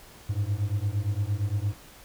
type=beating tone pair; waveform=triangle; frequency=98 / 106.7 Hz; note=G2 / G#2; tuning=0 / +47 cents; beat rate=8.7 Hz; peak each=-26 dBFS; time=0.29-1.74 s; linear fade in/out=10 ms; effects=pink hiss -50 dBFS RMS until 2.04 s